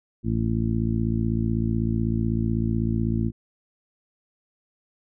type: harmonic tone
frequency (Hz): 56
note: A1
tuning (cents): +31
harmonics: 1 / 2 / 3 / 4 / 5 / 6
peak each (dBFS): -29 / -25 / -31 / -26 / -34 / -32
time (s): 0.23-3.32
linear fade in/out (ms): 50
effects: none